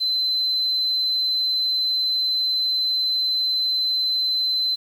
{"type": "tone", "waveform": "sine", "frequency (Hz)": 4058, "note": "B7", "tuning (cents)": 46, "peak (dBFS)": -18, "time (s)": [0, 4.76], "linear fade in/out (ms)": 20, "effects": ["tanh soft clip ceiling -15 dBFS", "8-bit"]}